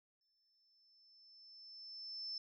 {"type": "tone with exponential growth", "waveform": "sine", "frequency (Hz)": 5290, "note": "E8", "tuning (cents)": 5, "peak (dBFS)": -40, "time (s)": [0.21, 2.38], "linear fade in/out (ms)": 2, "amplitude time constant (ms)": 470, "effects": []}